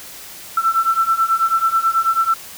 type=beating tone pair; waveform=sine; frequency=1332 / 1341.2 Hz; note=E6 / E6; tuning=+18 / +30 cents; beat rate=9.2 Hz; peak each=-18 / -16 dBFS; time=0.57-2.34 s; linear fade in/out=5 ms; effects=white hiss -36 dBFS RMS until 2.57 s